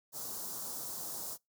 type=band-stop noise; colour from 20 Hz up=white; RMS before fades=-41 dBFS; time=0.12-1.38 s; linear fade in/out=50 ms; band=1200 to 4800 Hz; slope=24 dB/octave; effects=noise-tail reverb RT60 0.2 s tail -26 dB re dry + high-pass 100 Hz 12 dB/octave